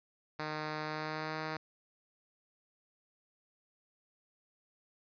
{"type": "tone with pitch glide", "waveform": "5% pulse", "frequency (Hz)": [153.7, 156.75], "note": ["D#3", "D#3"], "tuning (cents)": [-21, 13], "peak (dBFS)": -25, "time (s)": [0.39, 1.57], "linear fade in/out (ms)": 5, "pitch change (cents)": 34, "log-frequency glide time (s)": [0.83, 1.39], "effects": ["resampled to 11025 Hz"]}